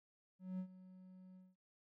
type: tone with ADSR envelope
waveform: triangle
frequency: 185.4 Hz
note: F#3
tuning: 4 cents sharp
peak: -37 dBFS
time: 0.39-1.56 s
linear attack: 200 ms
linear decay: 80 ms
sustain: -17 dB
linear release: 200 ms
effects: none